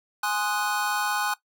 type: chord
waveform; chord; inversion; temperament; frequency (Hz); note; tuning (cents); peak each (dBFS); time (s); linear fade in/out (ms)
square; Ab dominant seventh; none; equal; 830.6 / 1046.5 / 1244.5 / 1480; Ab5 / C6 / Eb6 / Gb6; 0 / 0 / 0 / 0; -29 / -33 / -33 / -29; 0.23-1.34; 5
effects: noise-tail reverb RT60 0.1 s tail -17 dB re dry